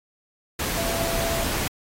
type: tone in noise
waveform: sine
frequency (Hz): 669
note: E5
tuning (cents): +25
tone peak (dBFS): -28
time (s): 0.77-1.44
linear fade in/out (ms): 5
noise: pink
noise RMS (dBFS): -27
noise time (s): 0.59-1.68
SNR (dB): -4
effects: AAC 48 kbps